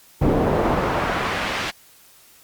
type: noise with band-pass filter sweep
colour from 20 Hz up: brown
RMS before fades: -21 dBFS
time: 0.21-1.71 s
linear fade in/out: 10 ms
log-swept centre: 360 to 3100 Hz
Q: 0.87
effects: white hiss -51 dBFS RMS until 2.43 s + Opus 48 kbps